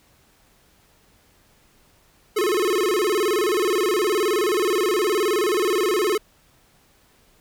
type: tone with vibrato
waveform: square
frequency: 392 Hz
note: G4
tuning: in tune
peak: -19 dBFS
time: 2.36-6.18 s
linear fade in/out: 10 ms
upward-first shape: square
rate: 19 Hz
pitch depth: 160 cents each way
effects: pink hiss -58 dBFS RMS until 7.4 s